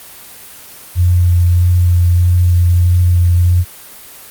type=tone with vibrato; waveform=sine; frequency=88 Hz; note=F2; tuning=14 cents sharp; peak=-7 dBFS; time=0.95-3.65 s; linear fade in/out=50 ms; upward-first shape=sine; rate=1.6 Hz; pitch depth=15 cents each way; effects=white hiss -35 dBFS RMS until 4.3 s + Opus 32 kbps